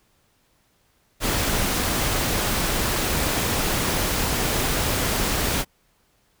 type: noise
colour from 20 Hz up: pink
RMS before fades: -23 dBFS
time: 1.2-5.65 s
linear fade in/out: 50 ms
effects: pink hiss -64 dBFS RMS until 6.4 s